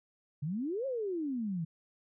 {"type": "exponential two-way sweep", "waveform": "sine", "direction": "up then down", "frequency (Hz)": [136.7, 556, 155.8], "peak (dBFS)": -32, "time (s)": [0.42, 1.65], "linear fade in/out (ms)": 10, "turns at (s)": 0.86, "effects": []}